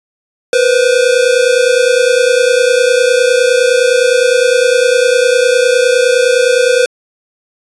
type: tone pair together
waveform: square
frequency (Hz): 483.2 / 513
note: B4 / C5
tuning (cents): -38 / -34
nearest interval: minor second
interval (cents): 104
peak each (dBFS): -11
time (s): 0.53-6.86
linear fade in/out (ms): 2
effects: resampled to 22050 Hz